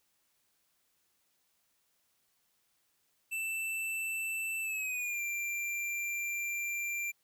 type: tone with pitch glide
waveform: square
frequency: 2659 to 2369 Hz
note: E7 to D7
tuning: +14 to +14 cents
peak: -34 dBFS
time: 3.31-7.12 s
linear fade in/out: 20 ms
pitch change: -200 cents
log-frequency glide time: 4.61-5.21 s
effects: white hiss -75 dBFS RMS until 7.23 s